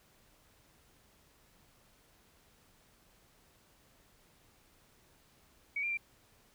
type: tone with pitch steps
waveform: sine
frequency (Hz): 2259 / 2384 / 2360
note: C#7 / D7 / D7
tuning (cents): +32 / +25 / +8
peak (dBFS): -32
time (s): 5.76-5.973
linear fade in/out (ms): 5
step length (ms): 71
effects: pink hiss -66 dBFS RMS until 6.54 s